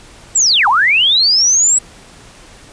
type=linear two-way sweep; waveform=sine; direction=down then up; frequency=7902 to 778 to 7902 Hz; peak=-8 dBFS; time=0.35-1.79 s; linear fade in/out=10 ms; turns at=0.68 s; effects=pink hiss -40 dBFS RMS until 2.72 s + resampled to 22050 Hz

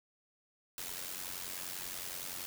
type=noise with amplitude modulation; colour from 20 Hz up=white; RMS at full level=-39 dBFS; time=0.78-2.46 s; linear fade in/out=0 ms; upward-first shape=sine; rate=90.5 Hz; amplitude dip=70%; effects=none

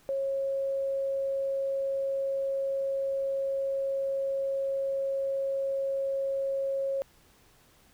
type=tone; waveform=sine; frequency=545 Hz; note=C#5; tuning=29 cents flat; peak=-27 dBFS; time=0.09-7.02 s; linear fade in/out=0 ms; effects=pink hiss -61 dBFS RMS until 7.93 s

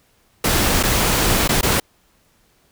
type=noise with dropouts; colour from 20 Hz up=pink; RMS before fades=-17 dBFS; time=0.44-1.8 s; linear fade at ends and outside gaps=5 ms; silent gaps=0.829-0.834 / 1.478-1.49 / 1.612-1.629 s; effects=pink hiss -59 dBFS RMS until 2.71 s

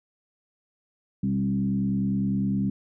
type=tone with frequency modulation; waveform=sine; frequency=196 Hz; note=G3; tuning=in tune; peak=-22 dBFS; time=1.23-2.7 s; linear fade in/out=5 ms; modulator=69.7 Hz; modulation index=0.88; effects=none

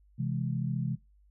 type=chord; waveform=sine; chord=C augmented; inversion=none; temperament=equal; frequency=130.81 / 164.81 / 207.7 Hz; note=C3 / E3 / G#3; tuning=0 / 0 / 0 cents; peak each=-31 / -34 / -36 dBFS; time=0.18-0.96 s; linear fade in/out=20 ms; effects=noise-tail reverb RT60 0.2 s tail -19 dB re dry + added 50 Hz sine -59 dBFS peak until 1.3 s

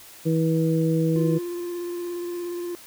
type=harmonic tone; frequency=161.8 Hz; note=E3; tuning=32 cents flat; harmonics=1 / 2 / 3; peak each=-21 / -24 / -26 dBFS; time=0.25-1.39 s; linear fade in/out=20 ms
type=tone with vibrato; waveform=triangle; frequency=349.2 Hz; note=F4; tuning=in tune; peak=-26 dBFS; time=1.16-2.75 s; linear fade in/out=0 ms; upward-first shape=square; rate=17 Hz; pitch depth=12 cents each way
effects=white hiss -46 dBFS RMS until 2.86 s

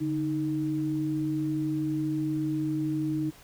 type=tone pair together; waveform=sine; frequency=145.13 / 311.1 Hz; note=D3 / D#4; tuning=-20 / 0 cents; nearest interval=octave + minor second; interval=1320 cents; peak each=-32 / -27 dBFS; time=0-3.31 s; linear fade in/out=20 ms; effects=pink hiss -53 dBFS RMS until 3.43 s

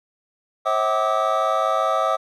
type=tone cluster; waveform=triangle; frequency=538 / 645 / 758 / 1178 / 1283 Hz; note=C5 / E5 / F#5 / D6 / E6; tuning=+48 / -38 / +42 / +5 / -47 cents; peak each=-24 / -21 / -24 / -22 / -23 dBFS; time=0.65-2.17 s; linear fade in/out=20 ms; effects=none

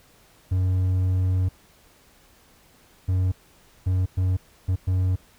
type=tone bursts at uneven times; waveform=triangle; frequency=92.5 Hz; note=F#2; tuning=in tune; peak=-17 dBFS; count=6; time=0.51-1.49 / 3.08-3.32 / 3.86-4.06 / 4.17-4.37 / 4.68-4.76 / 4.87-5.16 s; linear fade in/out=10 ms; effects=pink hiss -56 dBFS RMS until 5.38 s

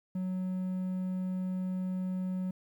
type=tone; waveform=triangle; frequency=185 Hz; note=F#3; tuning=in tune; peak=-29 dBFS; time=0.15-2.51 s; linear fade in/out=5 ms; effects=11-bit

